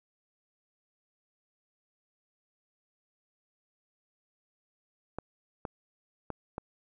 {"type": "clicks", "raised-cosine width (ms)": 1, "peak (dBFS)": -21, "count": 4, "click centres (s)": [5.186, 5.652, 6.303, 6.581], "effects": []}